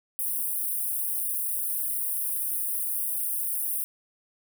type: high-pass noise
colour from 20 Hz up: white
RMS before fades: -29 dBFS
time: 0.19-3.84 s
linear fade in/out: 0 ms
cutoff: 9000 Hz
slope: 96 dB/octave
effects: none